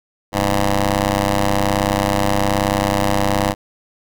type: ring-modulated tone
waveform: 10% pulse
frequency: 98.8 Hz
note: G2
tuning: 14 cents sharp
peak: -4 dBFS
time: 0.32-3.55 s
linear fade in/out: 50 ms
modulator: 410 Hz
effects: none